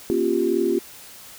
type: chord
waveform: sine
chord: G half-diminished seventh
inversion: first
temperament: equal with one note detuned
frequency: 238.7 / 277.2 / 349.2 / 392 Hz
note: Bb3 / Db4 / F4 / G4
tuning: +41 / 0 / 0 / 0 cents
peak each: -27 / -27 / -21 / -23 dBFS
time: 0.1-0.79 s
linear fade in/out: 0 ms
effects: white hiss -43 dBFS RMS until 1.38 s